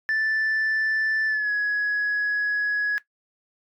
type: tone with pitch glide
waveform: sine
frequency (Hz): 1760 to 1676.6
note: A6 to G#6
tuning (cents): 0 to +16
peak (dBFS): -19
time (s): 0.09-2.98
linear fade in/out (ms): 0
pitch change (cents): -84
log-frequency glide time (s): 1.27-1.51
effects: noise-tail reverb RT60 0.1 s tail -17 dB re dry + tanh soft clip ceiling -19 dBFS